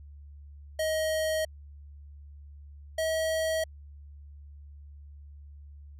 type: tone pair in turn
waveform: square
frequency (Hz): 630 / 640.3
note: D#5 / D#5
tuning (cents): +21 / +49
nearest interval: unison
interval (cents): 28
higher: second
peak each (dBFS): -27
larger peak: neither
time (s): 0.79-1.45 / 2.98-3.64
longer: neither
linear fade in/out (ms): 5
effects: added 72 Hz sine -45 dBFS peak until 5.99 s + resampled to 32000 Hz